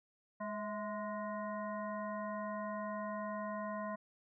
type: harmonic tone with a mistuned harmonic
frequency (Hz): 207.7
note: G#3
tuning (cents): 0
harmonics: 1 / 3 / 5 / 7 / 9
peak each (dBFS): -43 / -42 / -43 / -53 / -51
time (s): 0.4-3.96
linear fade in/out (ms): 10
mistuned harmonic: 3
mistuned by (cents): +61
effects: none